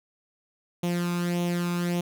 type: tone with flanger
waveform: sawtooth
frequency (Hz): 174.61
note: F3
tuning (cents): 0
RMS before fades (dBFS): -27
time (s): 0.83-2.01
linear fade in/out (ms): 5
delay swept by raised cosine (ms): 0.31 to 0.82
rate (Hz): 1.7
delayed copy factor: +0.65
effects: none